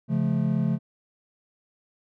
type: chord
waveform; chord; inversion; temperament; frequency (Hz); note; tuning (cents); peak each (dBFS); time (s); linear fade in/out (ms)
triangle; Db augmented; none; just; 138.59 / 173.24 / 216.5; Db3 / F3 / A3; 0 / -14 / -28; -24; 0.08-0.79; 50
effects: none